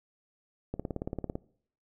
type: click train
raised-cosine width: 2 ms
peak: -20 dBFS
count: 12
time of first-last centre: 0.74-1.355 s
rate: 17.9 Hz
effects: noise-tail reverb RT60 0.6 s tail -22 dB re dry